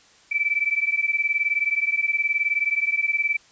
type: beating tone pair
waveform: sine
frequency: 2310 / 2329 Hz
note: D7 / D7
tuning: -29 / -15 cents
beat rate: 19 Hz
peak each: -23 dBFS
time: 0.31-3.37 s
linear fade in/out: 10 ms
effects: white hiss -54 dBFS RMS until 3.51 s + resampled to 16000 Hz